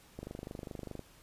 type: click train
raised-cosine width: 2 ms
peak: -28 dBFS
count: 21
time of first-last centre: 0.19-0.993 s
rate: 24.9 Hz
effects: pink hiss -60 dBFS RMS until 1.22 s + resampled to 32000 Hz